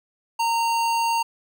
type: tone with notch filter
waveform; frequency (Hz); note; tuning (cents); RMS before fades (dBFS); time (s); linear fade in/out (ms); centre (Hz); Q
square; 922; A#5; -19; -22; 0.39-1.23; 10; 12000; 1.6
effects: none